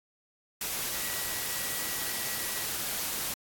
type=tone in noise; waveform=sine; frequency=1932 Hz; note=B6; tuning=39 cents flat; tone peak=-43 dBFS; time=0.92-2.65 s; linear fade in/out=2 ms; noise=white; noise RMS=-33 dBFS; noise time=0.61-3.34 s; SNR=-13 dB; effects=AAC 64 kbps